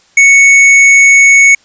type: tone with hard clipping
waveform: sine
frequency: 2217 Hz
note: C#7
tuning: in tune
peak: -3 dBFS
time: 0.17-1.55 s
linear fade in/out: 5 ms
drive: 14 dB
effects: white hiss -48 dBFS RMS until 1.64 s + resampled to 16000 Hz